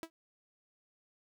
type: tone with exponential decay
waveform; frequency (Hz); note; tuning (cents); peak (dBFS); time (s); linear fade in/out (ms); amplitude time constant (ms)
sawtooth; 326.7; E4; -15; -33; 0.03-0.1; 0; 15
effects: none